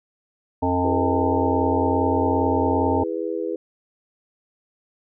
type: harmonic tone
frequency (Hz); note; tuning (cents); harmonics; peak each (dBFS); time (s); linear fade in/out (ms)
89.9; F#2; -49; 1 / 3 / 5 / 7 / 9 / 10; -26 / -23 / -27 / -28 / -27 / -25; 0.62-3.04; 10
type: chord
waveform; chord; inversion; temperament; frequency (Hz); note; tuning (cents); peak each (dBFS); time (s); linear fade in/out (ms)
sine; E major; none; just; 329.6 / 412 / 494.4; E4 / G#4 / B4; 0 / -14 / +2; -28; 0.84-3.56; 5
effects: none